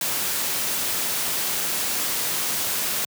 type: noise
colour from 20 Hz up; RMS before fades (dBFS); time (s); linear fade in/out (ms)
white; -25; 0.01-3.05; 2
effects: high-pass 100 Hz 12 dB/octave